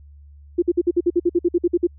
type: tone bursts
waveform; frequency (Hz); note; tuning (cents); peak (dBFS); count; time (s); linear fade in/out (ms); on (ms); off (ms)
sine; 348.4; F4; -4; -13; 14; 0.58-1.871; 10; 43; 53
effects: added 72 Hz sine -42 dBFS peak until 1.98 s